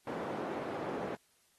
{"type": "band-pass noise", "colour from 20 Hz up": "white", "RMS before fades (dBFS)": -39, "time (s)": [0.07, 1.15], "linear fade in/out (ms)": 0, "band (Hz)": [220, 620], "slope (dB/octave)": 12, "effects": ["white hiss -70 dBFS RMS until 1.58 s", "AAC 32 kbps"]}